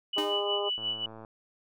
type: tone with tremolo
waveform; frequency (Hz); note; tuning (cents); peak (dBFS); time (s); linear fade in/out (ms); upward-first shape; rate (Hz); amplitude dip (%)
sine; 2960; F#7; 0; -27; 0.13-1.06; 5; sine; 5.6; 70
type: harmonic tone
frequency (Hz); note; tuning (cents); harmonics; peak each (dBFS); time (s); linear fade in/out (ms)
203.4; G#3; -36; 2 / 3 / 4 / 5 / 6; -31 / -35 / -37 / -39 / -41; 0.16-0.7; 20
type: tone with exponential decay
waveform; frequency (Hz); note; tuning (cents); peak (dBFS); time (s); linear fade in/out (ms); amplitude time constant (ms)
sawtooth; 307.8; D#4; -19; -25; 0.18-0.52; 1; 73
type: click train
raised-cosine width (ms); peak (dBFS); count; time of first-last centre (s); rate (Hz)
1; -32; 53; 0.78-1.248; 111
effects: none